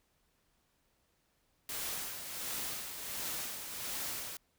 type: noise with tremolo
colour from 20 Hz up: white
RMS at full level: -38 dBFS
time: 1.69-4.37 s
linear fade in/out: 2 ms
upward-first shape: sine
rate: 1.4 Hz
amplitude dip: 50%
effects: pink hiss -75 dBFS RMS until 4.58 s